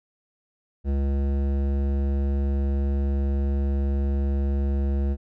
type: tone with hard clipping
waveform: sine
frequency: 69.3 Hz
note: C#2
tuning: in tune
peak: -23 dBFS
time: 0.84-5.17 s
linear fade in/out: 50 ms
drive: 14 dB
effects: none